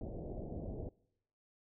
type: low-pass noise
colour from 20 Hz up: pink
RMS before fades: -43 dBFS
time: 0.01-0.89 s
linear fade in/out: 2 ms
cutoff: 670 Hz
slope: 48 dB/octave
effects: noise-tail reverb RT60 0.8 s tail -24 dB re dry